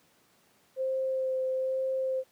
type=tone with vibrato; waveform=sine; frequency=523.3 Hz; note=C5; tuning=in tune; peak=-27 dBFS; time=0.76-2.24 s; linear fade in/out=50 ms; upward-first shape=sine; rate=1.1 Hz; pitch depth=11 cents each way; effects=pink hiss -65 dBFS RMS until 2.31 s + high-pass 150 Hz 12 dB/octave